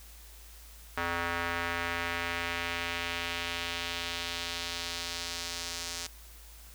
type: tone with band-pass filter sweep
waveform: square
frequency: 85.6 Hz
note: F2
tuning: 34 cents flat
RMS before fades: -35 dBFS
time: 0.97-6.07 s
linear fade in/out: 5 ms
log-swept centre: 1500 to 5900 Hz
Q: 1.4
effects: added 55 Hz sine -50 dBFS peak until 6.74 s + white hiss -54 dBFS RMS until 6.74 s